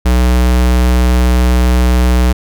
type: tone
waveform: square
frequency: 61.74 Hz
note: B1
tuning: in tune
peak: -8 dBFS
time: 0.05-2.33 s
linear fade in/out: 10 ms
effects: none